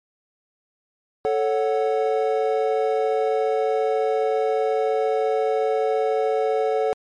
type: chord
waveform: triangle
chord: F# minor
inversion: first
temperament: equal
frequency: 440 / 554.4 / 740 Hz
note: A4 / C#5 / F#5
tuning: 0 / 0 / 0 cents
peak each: -19 / -23 / -23 dBFS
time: 1.25-6.93 s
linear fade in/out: 0 ms
effects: MP3 48 kbps